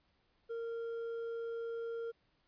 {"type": "tone with hard clipping", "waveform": "sine", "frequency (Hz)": 461.8, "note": "A#4", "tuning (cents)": -16, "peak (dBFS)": -39, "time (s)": [0.49, 2.12], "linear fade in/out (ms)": 20, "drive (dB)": 4, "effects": ["pink hiss -75 dBFS RMS until 2.47 s", "resampled to 11025 Hz"]}